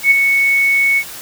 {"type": "tone with ADSR envelope", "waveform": "sine", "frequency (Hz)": 2215, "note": "C#7", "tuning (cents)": -2, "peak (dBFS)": -4, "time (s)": [0.03, 1.04], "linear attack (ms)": 78, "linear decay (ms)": 17, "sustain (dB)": -6, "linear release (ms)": 64, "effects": ["white hiss -31 dBFS RMS until 1.21 s"]}